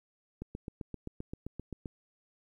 click train, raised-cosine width 3 ms, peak -26 dBFS, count 12, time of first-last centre 0.42-1.858 s, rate 7.65 Hz, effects 11-bit

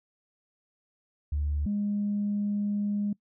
sine tone pair in turn, 73.42 / 205.2 Hz, D2 / G#3, 0 / -21 cents, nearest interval octave + tritone, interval 1779 cents, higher second, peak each -25 dBFS, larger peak neither, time 1.32-1.66 / 1.66-3.13 s, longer second, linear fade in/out 5 ms, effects noise-tail reverb RT60 0.1 s tail -23 dB re dry + tanh soft clip ceiling -21 dBFS

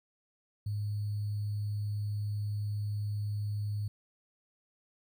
sine tone with sample-and-hold, 103.83 Hz, G#2, in tune, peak -31 dBFS, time 0.66-3.88 s, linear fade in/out 5 ms, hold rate 4410 Hz, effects none

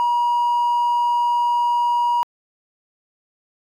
triangle tone, 958 Hz, A#5, 47 cents sharp, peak -13 dBFS, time 0-2.23 s, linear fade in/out 0 ms, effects tanh soft clip ceiling -11 dBFS

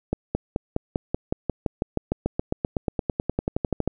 accelerating click train, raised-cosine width 2 ms, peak -9 dBFS, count 29, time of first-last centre 0.13-3.876 s, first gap 220 ms, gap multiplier 0.96, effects none

